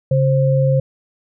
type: tone pair together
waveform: sine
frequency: 138.06 / 527 Hz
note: C#3 / C5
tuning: -7 / +12 cents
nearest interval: octave + major seventh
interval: 2319 cents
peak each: -13 / -17 dBFS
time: 0.11-0.8 s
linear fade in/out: 5 ms
effects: none